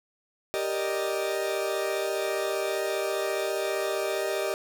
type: chord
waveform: 40% pulse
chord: Eb major seventh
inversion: first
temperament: equal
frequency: 392 / 466.2 / 587.3 / 622.3 Hz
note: G4 / Bb4 / D5 / Eb5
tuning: 0 / 0 / 0 / 0 cents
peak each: -30 / -34 / -34 / -30 dBFS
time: 0.54-4.54 s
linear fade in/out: 0 ms
effects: none